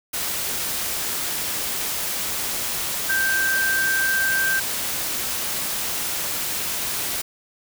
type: tone in noise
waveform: sine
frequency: 1568 Hz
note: G6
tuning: in tune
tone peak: -19 dBFS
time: 3.09-4.6 s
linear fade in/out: 10 ms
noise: white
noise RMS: -26 dBFS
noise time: 0.13-7.22 s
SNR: +4 dB
effects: none